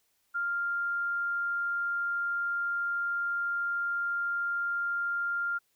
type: tone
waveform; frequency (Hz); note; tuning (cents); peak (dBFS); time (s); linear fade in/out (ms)
sine; 1396.9; F6; 0; -28; 0.34-5.59; 20
effects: white hiss -73 dBFS RMS until 5.75 s